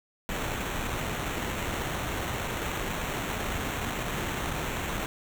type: noise with sample-and-hold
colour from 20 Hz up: pink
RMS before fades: -32 dBFS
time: 0.29-5.06 s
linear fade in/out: 0 ms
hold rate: 4900 Hz
effects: none